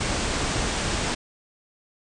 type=low-pass noise; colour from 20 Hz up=pink; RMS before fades=-26 dBFS; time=0-1.15 s; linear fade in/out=10 ms; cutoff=9000 Hz; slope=96 dB/octave; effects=none